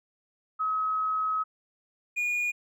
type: tone pair in turn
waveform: sine / triangle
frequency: 1277 / 2441 Hz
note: D#6 / D#7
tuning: +45 / -34 cents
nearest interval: major seventh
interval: 1121 cents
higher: second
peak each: -25 / -24 dBFS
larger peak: second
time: 0.59-1.44 / 2.16-2.52 s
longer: first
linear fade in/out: 20 ms
effects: none